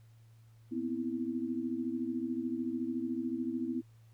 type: tone cluster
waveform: sine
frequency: 243.3 / 257 / 328.7 Hz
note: B3 / C4 / E4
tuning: -26 / -31 / -5 cents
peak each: -38 / -36 / -37 dBFS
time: 0.71-3.82 s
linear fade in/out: 20 ms
effects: added 113 Hz sine -56 dBFS peak until 4.13 s + pink hiss -72 dBFS RMS until 4.13 s